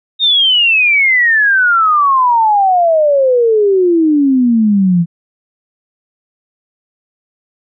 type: exponential sweep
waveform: sine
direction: down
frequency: 3729 to 165.7 Hz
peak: -7 dBFS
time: 0.19-5.06 s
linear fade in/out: 50 ms
effects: none